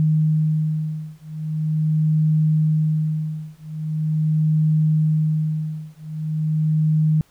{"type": "beating tone pair", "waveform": "sine", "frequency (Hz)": [155.2, 155.62], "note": ["D#3", "D#3"], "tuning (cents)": [-4, 1], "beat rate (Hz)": 0.42, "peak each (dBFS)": -20, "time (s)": [0, 7.21], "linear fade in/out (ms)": 0, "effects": ["pink hiss -58 dBFS RMS until 7.3 s"]}